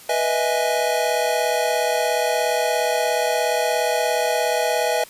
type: chord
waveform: square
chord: E major seventh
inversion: second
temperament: equal with one note detuned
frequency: 490.2 / 622.3 / 659.3 / 830.6 Hz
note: B4 / D#5 / E5 / G#5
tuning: -13 / 0 / 0 / 0 cents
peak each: -25 dBFS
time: 0.09-5.04 s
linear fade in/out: 5 ms
effects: white hiss -44 dBFS RMS until 5.09 s + resampled to 32000 Hz